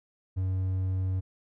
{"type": "tone", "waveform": "triangle", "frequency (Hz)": 93.7, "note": "F#2", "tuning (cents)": 22, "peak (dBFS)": -24, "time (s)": [0.36, 1.21], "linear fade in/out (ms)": 20, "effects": []}